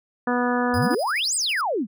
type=harmonic tone; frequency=245.4 Hz; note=B3; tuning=11 cents flat; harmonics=1 / 2 / 3 / 4 / 5 / 6 / 7; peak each=-23 / -26 / -28 / -29 / -30 / -31 / -31 dBFS; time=0.27-0.95 s; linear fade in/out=5 ms
type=exponential two-way sweep; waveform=sine; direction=up then down; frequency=67.4 to 9000 to 183.2 Hz; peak=-21 dBFS; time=0.73-1.87 s; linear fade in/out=50 ms; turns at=1.35 s
type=tone with tremolo; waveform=sawtooth; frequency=4978 Hz; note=D#8; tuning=in tune; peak=-30 dBFS; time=0.74-1.61 s; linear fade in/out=0 ms; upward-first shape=square; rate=12 Hz; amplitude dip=60%
type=clicks; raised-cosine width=0.3 ms; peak=-27 / -36 dBFS; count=2; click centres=0.936 / 0.939 s
effects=none